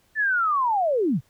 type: linear sweep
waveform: sine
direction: down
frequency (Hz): 1784 to 103.1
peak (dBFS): -19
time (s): 0.15-1.21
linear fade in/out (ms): 50
effects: pink hiss -63 dBFS RMS until 1.29 s